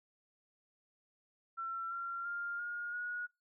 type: tone with pitch steps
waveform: sine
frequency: 1351 / 1375.4 / 1400.3 / 1425.6 / 1451.3 Hz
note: E6 / F6 / F6 / F6 / F#6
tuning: +42 / -27 / +4 / +35 / -34 cents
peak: -37 dBFS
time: 1.57-3.27 s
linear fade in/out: 20 ms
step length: 340 ms
effects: noise-tail reverb RT60 0.2 s tail -23 dB re dry